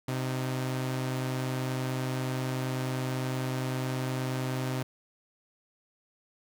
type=tone pair together; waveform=sawtooth; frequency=129.16 / 308.7 Hz; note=C3 / D#4; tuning=-22 / -14 cents; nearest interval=octave + minor third; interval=1508 cents; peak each=-26 / -35 dBFS; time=0.08-4.83 s; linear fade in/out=5 ms; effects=none